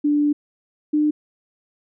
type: tone pair in turn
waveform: sine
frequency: 293.7 / 300.7 Hz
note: D4 / D4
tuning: 0 / +41 cents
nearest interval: unison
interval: 41 cents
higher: second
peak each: -15 dBFS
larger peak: neither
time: 0.04-0.33 / 0.93-1.11 s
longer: first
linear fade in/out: 10 ms
effects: none